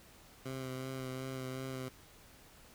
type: tone with vibrato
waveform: 15% pulse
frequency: 130.81 Hz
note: C3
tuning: in tune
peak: -33 dBFS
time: 0.45-1.89 s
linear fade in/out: 10 ms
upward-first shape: sine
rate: 2.7 Hz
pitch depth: 20 cents each way
effects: pink hiss -59 dBFS RMS until 2.74 s